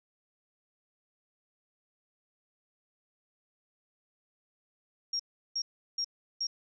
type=tone bursts; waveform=sine; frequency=5580 Hz; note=F8; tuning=2 cents flat; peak=-29 dBFS; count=4; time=5.13-6.47 s; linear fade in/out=5 ms; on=65 ms; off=360 ms; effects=none